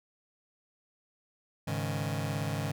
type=chord; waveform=sawtooth; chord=Ab suspended fourth; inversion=none; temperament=just; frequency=103.83 / 138.43 / 155.74 Hz; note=Ab2 / Db3 / Eb3; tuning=0 / -2 / +2 cents; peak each=-31 dBFS; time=1.67-2.72 s; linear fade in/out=10 ms; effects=none